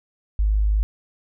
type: tone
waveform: sine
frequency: 51.91 Hz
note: G#1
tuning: in tune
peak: -16 dBFS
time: 0.39-0.83 s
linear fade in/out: 0 ms
effects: none